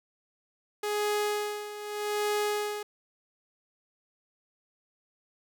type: tone with tremolo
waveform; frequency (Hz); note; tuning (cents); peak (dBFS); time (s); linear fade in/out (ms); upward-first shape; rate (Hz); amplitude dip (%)
sawtooth; 417.2; G#4; +8; -22; 0.83-2.83; 5; sine; 0.82; 75
effects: none